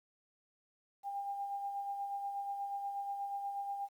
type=tone with tremolo; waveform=sine; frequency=800 Hz; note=G5; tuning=35 cents sharp; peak=-35 dBFS; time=1.03-3.89 s; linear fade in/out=50 ms; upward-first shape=sine; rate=8.3 Hz; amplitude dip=40%; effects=11-bit